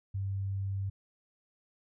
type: tone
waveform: sine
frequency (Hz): 97.7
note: G2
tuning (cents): -5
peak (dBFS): -31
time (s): 0.14-0.9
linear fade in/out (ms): 10
effects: none